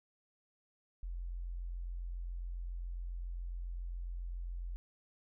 sine tone, 43.65 Hz, F1, in tune, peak -38 dBFS, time 1.03-4.76 s, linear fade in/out 0 ms, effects none

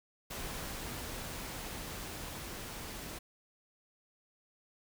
pink noise with level ramp, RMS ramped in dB -41 to -44 dBFS, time 0.3-3.19 s, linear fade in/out 10 ms, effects none

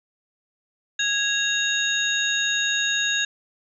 sine tone cluster, 1652 / 2772 / 3750 / 6660 Hz, G#6 / F7 / A#7 / G#8, -10 / -14 / +10 / +4 cents, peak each -24 / -28 / -25 / -29 dBFS, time 0.99-3.25 s, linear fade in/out 5 ms, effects none

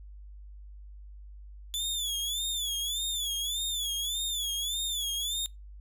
sawtooth tone with vibrato, 3455 Hz, A7, 32 cents flat, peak -27 dBFS, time 1.74-5.46 s, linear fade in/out 0 ms, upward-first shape sine, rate 1.7 Hz, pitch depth 110 cents each way, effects noise-tail reverb RT60 0.2 s tail -22 dB re dry + added 50 Hz sine -44 dBFS peak until 5.8 s

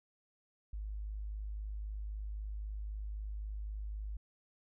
sine tone, 51.91 Hz, G#1, in tune, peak -38 dBFS, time 0.73-4.17 s, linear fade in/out 5 ms, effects none

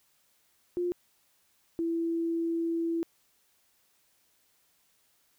sine tone pair in turn, 352.8 / 332.9 Hz, F4 / E4, +18 / +17 cents, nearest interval minor second, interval 101 cents, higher first, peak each -27 dBFS, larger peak neither, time 0.77-0.92 / 1.79-3.03 s, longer second, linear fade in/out 0 ms, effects white hiss -69 dBFS RMS until 5.38 s

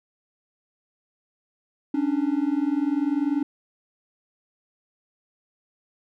triangle tone pair together, 277.2 / 297.4 Hz, C#4 / D4, 0 / +22 cents, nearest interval minor second, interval 122 cents, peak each -22 dBFS, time 1.94-3.43 s, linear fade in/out 5 ms, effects none

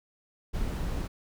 brown noise, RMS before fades -31 dBFS, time 0.53-1.08 s, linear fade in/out 20 ms, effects none

